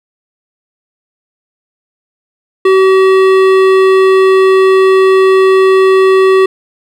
sine tone with hard clipping, 380.6 Hz, F#4, 49 cents sharp, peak -6 dBFS, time 2.65-6.46 s, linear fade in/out 5 ms, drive 14 dB, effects none

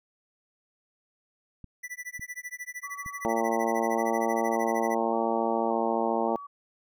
clicks, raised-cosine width 5 ms, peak -31 dBFS, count 3, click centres 1.643 / 2.195 / 3.062 s
square tone with tremolo, 1975.5 Hz, B6, in tune, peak -34 dBFS, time 1.83-4.95 s, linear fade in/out 10 ms, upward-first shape sine, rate 13 Hz, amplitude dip 100%
sine tone with vibrato, 1108.7 Hz, C#6, in tune, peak -39 dBFS, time 2.83-6.47 s, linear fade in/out 10 ms, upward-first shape square, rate 0.87 Hz, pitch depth 43 cents each way
harmonic tone, 114.3 Hz, A#2, 34 cents flat, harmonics 2 / 3 / 4 / 5 / 6 / 7 / 8, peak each -32 / -32 / -32 / -32 / -32 / -32 / -32 dBFS, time 3.25-6.36 s, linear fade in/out 0 ms
effects none

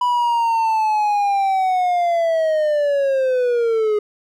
triangle linear sweep, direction down, 987.8 to 415.3 Hz, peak -13 dBFS, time 0.01-3.99 s, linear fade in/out 5 ms, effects none

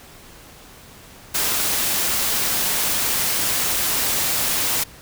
white noise, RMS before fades -21 dBFS, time 1.34-4.84 s, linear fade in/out 10 ms, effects pink hiss -44 dBFS RMS until 5.01 s

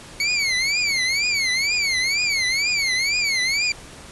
25% pulse tone with vibrato, 2217 Hz, C#7, in tune, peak -15 dBFS, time 0.2-3.72 s, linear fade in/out 2 ms, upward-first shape triangle, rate 2.1 Hz, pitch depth 200 cents each way, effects pink hiss -41 dBFS RMS until 4.11 s + resampled to 24000 Hz

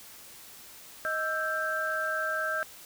sine tone cluster, 628 / 1321 / 1576 Hz, D#5 / E6 / G6, +16 / +3 / +9 cents, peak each -34 / -34 / -30 dBFS, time 1.05-2.63 s, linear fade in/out 0 ms, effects white hiss -49 dBFS RMS until 2.85 s

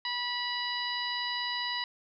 harmonic tone with a mistuned harmonic, 976 Hz, B5, 21 cents flat, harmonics 1 / 2 / 3 / 4 / 5, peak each -37 / -36 / -38 / -36 / -39 dBFS, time 0.05-1.84 s, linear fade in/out 2 ms, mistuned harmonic 4, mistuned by +18 cents, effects none

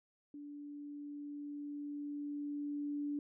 sine tone with level ramp, 290.4 Hz, D4, 19 cents flat, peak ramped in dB -46 to -35 dBFS, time 0.34-3.19 s, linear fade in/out 2 ms, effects none

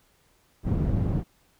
white low-pass noise, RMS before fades -25 dBFS, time 0.63-1.24 s, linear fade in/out 50 ms, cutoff 160 Hz, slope 12 dB/octave, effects pink hiss -64 dBFS RMS until 1.59 s

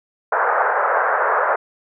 white band-pass noise, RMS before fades -18 dBFS, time 0.32-1.56 s, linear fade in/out 5 ms, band 460 to 1600 Hz, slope 48 dB/octave, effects none

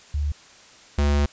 sine / square tone pair in turn, 73.3 / 72.12 Hz, D2 / D2, -3 / -31 cents, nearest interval unison, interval 28 cents, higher first, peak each -21 / -18 dBFS, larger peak second, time 0.14-0.32 / 0.98-1.26 s, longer second, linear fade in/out 5 ms, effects white hiss -49 dBFS RMS until 1.32 s + resampled to 16000 Hz

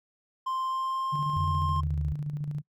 triangle tone with pitch glide, 1046.5 to 1058.7 Hz, C6 to C6, 0 to +20 cents, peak -26 dBFS, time 0.46-1.81 s, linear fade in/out 10 ms, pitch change +20 cents, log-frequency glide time 0.65-1.09 s
sine tone with tremolo, 147.4 Hz, D3, 7 cents sharp, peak -28 dBFS, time 1.12-2.62 s, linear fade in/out 20 ms, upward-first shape square, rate 14 Hz, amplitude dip 45%
sine linear sweep, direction down, 90.7 to 73.42 Hz, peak -28 dBFS, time 1.36-2.13 s, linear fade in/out 5 ms
effects noise-tail reverb RT60 0.1 s tail -25 dB re dry

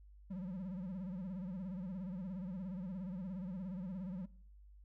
triangle tone with vibrato, 185 Hz, F#3, in tune, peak -38 dBFS, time 0.3-4.26 s, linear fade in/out 10 ms, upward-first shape sine, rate 17 Hz, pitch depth 120 cents each way, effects noise-tail reverb RT60 0.6 s tail -22 dB re dry + added 50 Hz sine -56 dBFS peak until 4.84 s

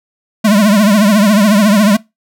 square tone with vibrato, 207.7 Hz, G#3, in tune, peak -7 dBFS, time 0.44-1.97 s, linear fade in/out 10 ms, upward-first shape triangle, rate 14 Hz, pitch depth 140 cents each way, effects noise-tail reverb RT60 0.2 s tail -21 dB re dry

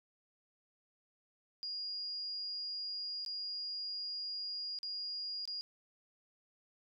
sine tone with dropouts, 4851 Hz, D#8, 45 cents flat, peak -38 dBFS, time 1.63-5.61 s, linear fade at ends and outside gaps 0 ms, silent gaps 3.249-3.262 / 4.788-4.831 / 5.454-5.476 s, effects none

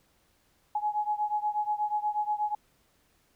sine beating tone pair, 838 / 846.3 Hz, G#5 / G#5, +15 / +32 cents, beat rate 8.3 Hz, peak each -29 / -31 dBFS, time 0.75-2.55 s, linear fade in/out 5 ms, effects pink hiss -68 dBFS RMS until 3.35 s

